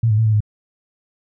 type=tone with pitch steps; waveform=sine; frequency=114.6 / 106.4 / 111.9 / 108.7 / 105.7 Hz; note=A#2 / G#2 / A2 / A2 / G#2; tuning=-29 / +42 / +30 / -21 / +31 cents; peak=-12 dBFS; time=0.03-0.405 s; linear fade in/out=5 ms; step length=75 ms; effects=none